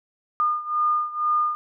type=beating tone pair; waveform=sine; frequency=1215 / 1217.1 Hz; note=D#6 / D#6; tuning=-42 / -39 cents; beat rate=2.1 Hz; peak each=-22 / -25 dBFS; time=0.4-1.55 s; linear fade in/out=0 ms; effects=none